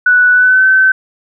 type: tone with pitch glide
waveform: sine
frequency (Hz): 1480 to 1533.1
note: F#6 to G6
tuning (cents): 0 to -39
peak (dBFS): -5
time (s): 0.06-0.92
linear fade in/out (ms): 5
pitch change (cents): +61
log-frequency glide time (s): 0.32-0.66
effects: none